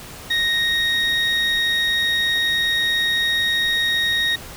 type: tone pair together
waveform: triangle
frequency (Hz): 1864.7 / 3752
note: A#6 / A#7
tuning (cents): 0 / +11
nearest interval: octave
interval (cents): 1211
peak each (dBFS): -18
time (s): 0.3-4.36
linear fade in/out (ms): 10
effects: tanh soft clip ceiling -8 dBFS + pink hiss -37 dBFS RMS until 4.56 s